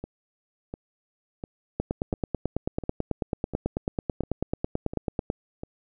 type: two click trains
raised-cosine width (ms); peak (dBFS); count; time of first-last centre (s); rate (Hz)
2; -12 / -21; 33 / 9; 1.8-5.301 / 0.04-5.634; 9.14 / 1.43
effects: none